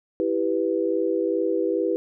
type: chord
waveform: sine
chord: E minor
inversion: none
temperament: equal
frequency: 329.6 / 392 / 493.9 Hz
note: E4 / G4 / B4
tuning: 0 / 0 / 0 cents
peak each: -25 dBFS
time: 0.2-1.96 s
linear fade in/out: 0 ms
effects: none